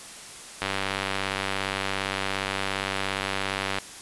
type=click train; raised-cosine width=0.3 ms; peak=-10 dBFS; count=309; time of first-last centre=0.62-3.785 s; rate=97.3 Hz; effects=white hiss -42 dBFS RMS until 4.01 s + resampled to 24000 Hz